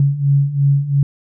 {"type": "beating tone pair", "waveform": "sine", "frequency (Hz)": [138.59, 141.49], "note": ["C#3", "C#3"], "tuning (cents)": [0, 36], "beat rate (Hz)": 2.9, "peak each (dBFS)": [-17, -13], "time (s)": [0, 1.03], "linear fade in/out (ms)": 2, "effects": []}